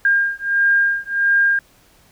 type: beating tone pair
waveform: sine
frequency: 1608 / 1609.5 Hz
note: G6 / G6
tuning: +44 / +45 cents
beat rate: 1.5 Hz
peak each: -17 dBFS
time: 0.05-1.59 s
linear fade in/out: 2 ms
effects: pink hiss -53 dBFS RMS until 2.11 s